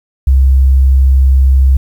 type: tone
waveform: sine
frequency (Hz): 66.4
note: C2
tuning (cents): +26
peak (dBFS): -4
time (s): 0.27-1.77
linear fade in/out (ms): 5
effects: 7-bit